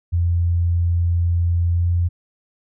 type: tone with pitch glide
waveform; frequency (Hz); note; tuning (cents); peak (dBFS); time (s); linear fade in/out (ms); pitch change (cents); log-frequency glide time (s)
sine; 86 to 86.9; F2 to F2; -26 to -8; -15; 0.12-2.09; 20; +18; 1.74-1.85
effects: none